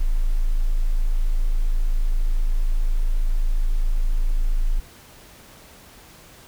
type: tone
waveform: sine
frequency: 27.37 Hz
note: A0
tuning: 8 cents flat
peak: -16 dBFS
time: 0-4.8 s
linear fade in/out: 10 ms
effects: pink hiss -47 dBFS RMS until 6.47 s